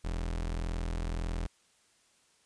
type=tone; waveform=35% pulse; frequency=41.75 Hz; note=E1; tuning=23 cents sharp; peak=-30 dBFS; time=0.04-1.47 s; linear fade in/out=10 ms; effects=white hiss -67 dBFS RMS until 2.45 s + resampled to 22050 Hz